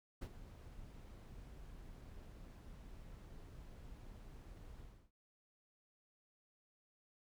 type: noise with ADSR envelope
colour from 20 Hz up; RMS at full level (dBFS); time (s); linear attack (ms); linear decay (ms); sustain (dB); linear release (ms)
brown; -41; 0.21-5.11; 14; 57; -13; 310
effects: none